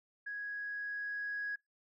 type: tone with level ramp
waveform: sine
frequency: 1661.2 Hz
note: G#6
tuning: in tune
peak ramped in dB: -38 to -34 dBFS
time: 0.26-1.56 s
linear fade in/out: 10 ms
effects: noise-tail reverb RT60 0.2 s tail -26 dB re dry + tanh soft clip ceiling -31 dBFS